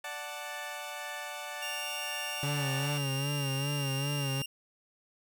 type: chord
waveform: 15% pulse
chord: D major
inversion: none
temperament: equal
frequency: 587.3 / 740 / 880 Hz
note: D5 / F#5 / A5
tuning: 0 / 0 / 0 cents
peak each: -36 dBFS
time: 0.04-2.98 s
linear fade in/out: 5 ms
type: tone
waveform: sawtooth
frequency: 2794 Hz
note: F7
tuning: in tune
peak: -33 dBFS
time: 1.62-4.46 s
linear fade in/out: 5 ms
type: tone with vibrato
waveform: 40% pulse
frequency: 140 Hz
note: C#3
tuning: 18 cents sharp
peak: -30 dBFS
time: 2.43-4.42 s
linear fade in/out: 2 ms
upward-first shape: sine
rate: 2.5 Hz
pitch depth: 65 cents each way
effects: none